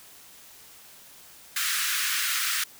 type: high-pass noise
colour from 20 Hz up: pink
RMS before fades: -27 dBFS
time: 1.56-2.64 s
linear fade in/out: 5 ms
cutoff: 1300 Hz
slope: 48 dB/octave
effects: white hiss -50 dBFS RMS until 2.79 s